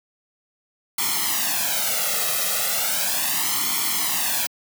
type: noise with flanger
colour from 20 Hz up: white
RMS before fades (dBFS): -23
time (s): 0.98-4.47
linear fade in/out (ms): 5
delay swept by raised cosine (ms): 0.92 to 1.56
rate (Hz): 0.36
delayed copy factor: +0.85
effects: high-pass 200 Hz 12 dB/octave